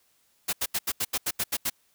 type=noise bursts; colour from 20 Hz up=white; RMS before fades=-27 dBFS; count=10; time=0.48-1.7 s; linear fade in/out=10 ms; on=50 ms; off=80 ms; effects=white hiss -67 dBFS RMS until 1.94 s